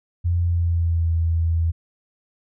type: tone with pitch glide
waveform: sine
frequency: 86.6 to 82.74 Hz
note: F2 to E2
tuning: -14 to +7 cents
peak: -17 dBFS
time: 0.24-1.72 s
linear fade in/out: 20 ms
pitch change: -79 cents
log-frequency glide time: 0.41-1.11 s
effects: none